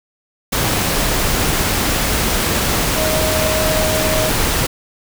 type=tone in noise; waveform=sine; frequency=627 Hz; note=D#5; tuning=13 cents sharp; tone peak=-19 dBFS; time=2.96-4.3 s; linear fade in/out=10 ms; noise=pink; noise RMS=-17 dBFS; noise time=0.52-4.67 s; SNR=-5 dB; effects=none